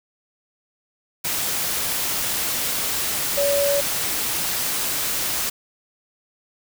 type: tone in noise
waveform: sine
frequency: 567 Hz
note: C#5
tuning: 39 cents sharp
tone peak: -18 dBFS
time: 3.37-3.81 s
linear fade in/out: 10 ms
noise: white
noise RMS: -24 dBFS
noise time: 1.24-5.5 s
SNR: +3 dB
effects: none